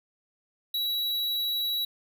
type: tone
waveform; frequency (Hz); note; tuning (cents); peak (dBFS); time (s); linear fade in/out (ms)
square; 3904; B7; -21; -27; 0.74-1.85; 5
effects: none